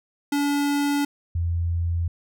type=tone pair in turn; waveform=square / sine; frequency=286.5 / 85.01 Hz; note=D4 / F2; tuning=-43 / -46 cents; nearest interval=octave + major sixth; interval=2103 cents; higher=first; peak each=-21 dBFS; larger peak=neither; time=0.32-1.05 / 1.35-2.08 s; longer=neither; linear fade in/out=5 ms; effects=none